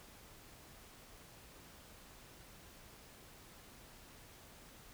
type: silence
effects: pink hiss -58 dBFS RMS until 4.93 s